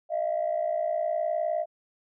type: tone pair together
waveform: sine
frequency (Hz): 622.3 / 681.9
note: D#5 / F5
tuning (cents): 0 / -42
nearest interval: major second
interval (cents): 158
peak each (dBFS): -27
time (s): 0.09-1.66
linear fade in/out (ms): 50
effects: tanh soft clip ceiling -19 dBFS